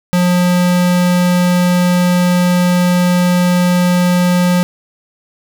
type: tone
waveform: square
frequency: 178.4 Hz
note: F3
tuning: 37 cents sharp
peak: -10 dBFS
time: 0.13-4.63 s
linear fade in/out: 0 ms
effects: none